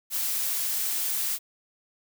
blue noise, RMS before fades -28 dBFS, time 0.1-1.39 s, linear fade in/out 50 ms, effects none

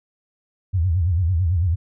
sine tone with vibrato, 87.31 Hz, F2, in tune, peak -16 dBFS, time 0.73-1.76 s, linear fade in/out 20 ms, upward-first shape sine, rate 9 Hz, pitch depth 170 cents each way, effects none

